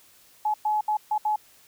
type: tone bursts at uneven times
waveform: sine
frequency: 850 Hz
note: G#5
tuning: 40 cents sharp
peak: -21 dBFS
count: 5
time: 0.45-0.54 / 0.65-0.81 / 0.88-0.97 / 1.11-1.18 / 1.25-1.36 s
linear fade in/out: 5 ms
effects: white hiss -56 dBFS RMS until 1.67 s